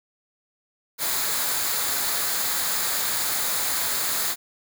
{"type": "noise with comb filter", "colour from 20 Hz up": "white", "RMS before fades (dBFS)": -25, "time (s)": [0.98, 4.36], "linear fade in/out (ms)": 50, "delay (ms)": 0.35, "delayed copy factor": -0.5, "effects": []}